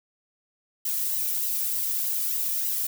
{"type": "noise with flanger", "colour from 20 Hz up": "violet", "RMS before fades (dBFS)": -27, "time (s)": [0.85, 2.87], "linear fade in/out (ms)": 5, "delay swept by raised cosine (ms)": [1, 1.74], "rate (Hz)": 3.3, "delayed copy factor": 0.5, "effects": []}